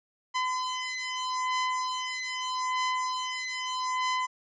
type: beating tone pair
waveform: sawtooth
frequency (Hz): 1016 / 1016.8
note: B5 / C6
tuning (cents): +49 / -50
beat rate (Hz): 0.8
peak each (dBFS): -28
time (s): 0.34-4.27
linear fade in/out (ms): 20
effects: resampled to 16000 Hz